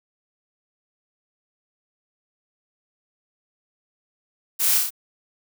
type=noise with echo; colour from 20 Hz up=blue; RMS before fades=-22 dBFS; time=4.59-4.79 s; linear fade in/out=20 ms; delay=29 ms; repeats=4; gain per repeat=-2 dB; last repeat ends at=4.906 s; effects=none